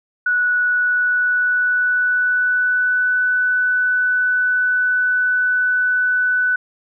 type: tone with pitch glide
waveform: sine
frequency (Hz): 1472 to 1494.3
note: F#6 to F#6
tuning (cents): -9 to +17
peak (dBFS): -14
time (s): 0.26-6.56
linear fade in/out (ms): 5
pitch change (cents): +26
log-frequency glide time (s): 0.63-3.15
effects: none